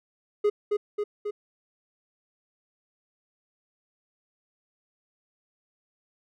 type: tone with echo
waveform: triangle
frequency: 415.3 Hz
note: G#4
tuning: in tune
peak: -17 dBFS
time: 0.44-0.5 s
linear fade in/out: 10 ms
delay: 270 ms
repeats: 3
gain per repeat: -3 dB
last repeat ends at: 1.31 s
effects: none